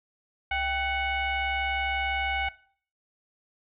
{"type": "tone with frequency modulation", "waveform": "sine", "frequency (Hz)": 1500, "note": "F#6", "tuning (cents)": 23, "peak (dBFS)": -25, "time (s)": [0.51, 2.49], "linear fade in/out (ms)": 5, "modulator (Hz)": 717, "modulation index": 1.6, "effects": ["noise-tail reverb RT60 0.5 s tail -19 dB re dry"]}